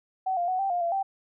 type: tone with pitch steps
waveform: sine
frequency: 756 / 698 / 742 / 781 / 706 / 682 / 779 Hz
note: F#5 / F5 / F#5 / G5 / F5 / F5 / G5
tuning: +37 / -1 / +5 / -7 / +19 / -41 / -11 cents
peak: -24 dBFS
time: 0.26-1.03 s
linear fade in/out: 10 ms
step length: 110 ms
effects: none